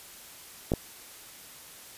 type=clicks; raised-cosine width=2 ms; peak=-12 dBFS; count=2; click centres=0.719 / 0.737 s; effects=white hiss -48 dBFS RMS until 1.97 s + resampled to 32000 Hz